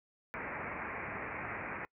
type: low-pass noise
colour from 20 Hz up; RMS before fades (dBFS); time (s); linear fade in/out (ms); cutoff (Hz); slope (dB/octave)
white; -41; 0.34-1.85; 0; 2400; 96
effects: noise-tail reverb RT60 0.1 s tail -24 dB re dry + high-pass 60 Hz 12 dB/octave